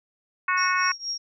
harmonic tone, 366.6 Hz, F#4, 16 cents flat, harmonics 3 / 4 / 5 / 6 / 7, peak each -24 / -26 / -28 / -30 / -31 dBFS, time 0.48-0.92 s, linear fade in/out 5 ms
sine tone with tremolo, 5588 Hz, F8, in tune, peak -25 dBFS, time 0.57-1.18 s, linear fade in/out 10 ms, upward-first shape triangle, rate 4.2 Hz, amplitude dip 95%
effects none

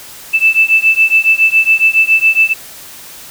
sine beating tone pair, 2637 / 2644.2 Hz, E7 / E7, 0 / +5 cents, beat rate 7.2 Hz, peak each -10 dBFS, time 0.33-2.54 s, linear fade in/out 20 ms, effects white hiss -33 dBFS RMS until 3.3 s

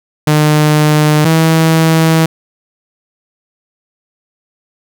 sawtooth tone pair in turn, 151.6 / 161.45 Hz, D#3 / E3, -45 / -36 cents, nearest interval minor second, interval 109 cents, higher second, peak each -3 dBFS, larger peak neither, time 0.27-1.25 / 1.25-2.26 s, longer second, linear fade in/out 5 ms, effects none

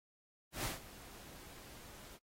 pink noise with ADSR envelope, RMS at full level -38 dBFS, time 0.52-2.19 s, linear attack 120 ms, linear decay 150 ms, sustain -17 dB, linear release 47 ms, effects AAC 48 kbps

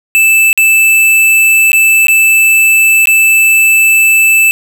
square tone with dropouts, 2637 Hz, E7, in tune, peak -5 dBFS, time 0.15-4.51 s, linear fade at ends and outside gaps 0 ms, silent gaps 0.529-0.576 / 1.718-1.731 / 2.07-2.083 / 3.056-3.072 s, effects none

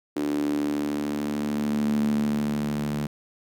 sawtooth tone with high-pass filter sweep, 73.42 Hz, D2, in tune, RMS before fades -26 dBFS, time 0.16-3.07 s, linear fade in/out 5 ms, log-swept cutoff 310 to 180 Hz, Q 7.4, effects none

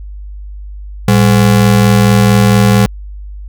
square ring-modulated tone, 155.56 Hz, D#3, in tune, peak -3 dBFS, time 1.08-2.86 s, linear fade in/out 0 ms, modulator 42.2 Hz, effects added 50 Hz sine -24 dBFS peak until 3.48 s

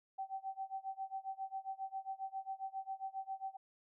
sine tone with tremolo, 772 Hz, G5, 27 cents flat, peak -37 dBFS, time 0.18-3.57 s, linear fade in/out 10 ms, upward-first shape sine, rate 7.4 Hz, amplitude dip 95%, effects none

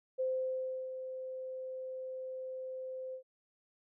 sine tone with ADSR envelope, 518 Hz, C5, 17 cents flat, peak -30 dBFS, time 0.18-3.23 s, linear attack 22 ms, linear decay 690 ms, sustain -9 dB, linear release 92 ms, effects none

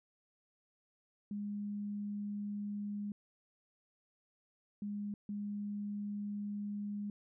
sine tone bursts at uneven times, 205.3 Hz, G#3, 20 cents flat, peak -37 dBFS, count 3, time 1.31-3.12 / 4.82-5.14 / 5.29-7.1 s, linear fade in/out 2 ms, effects none

